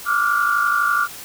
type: tone cluster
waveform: sine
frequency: 1170 / 1386 / 1438 Hz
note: D6 / F6 / F#6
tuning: -7 / -14 / -50 cents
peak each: -20 dBFS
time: 0.05-1.08 s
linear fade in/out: 50 ms
effects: white hiss -36 dBFS RMS until 1.24 s